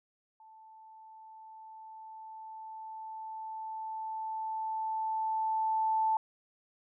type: tone with level ramp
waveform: sine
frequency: 880 Hz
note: A5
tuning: in tune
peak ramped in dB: -53 to -25 dBFS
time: 0.4-6.17 s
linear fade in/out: 2 ms
effects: none